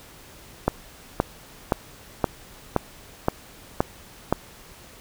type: click train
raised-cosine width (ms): 1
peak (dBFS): -4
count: 8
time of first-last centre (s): 0.68-4.326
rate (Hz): 1.92
effects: pink hiss -47 dBFS RMS until 5 s